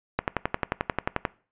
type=click train; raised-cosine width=0.5 ms; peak=-8 dBFS; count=13; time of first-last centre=0.19-1.252 s; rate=11.3 Hz; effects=noise-tail reverb RT60 0.4 s tail -21 dB re dry + resampled to 8000 Hz